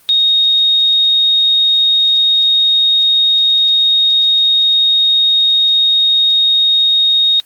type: tone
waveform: sine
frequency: 3729 Hz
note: A#7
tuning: in tune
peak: -8 dBFS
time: 0.09-7.4 s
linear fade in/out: 0 ms
effects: white hiss -48 dBFS RMS until 7.45 s + Opus 32 kbps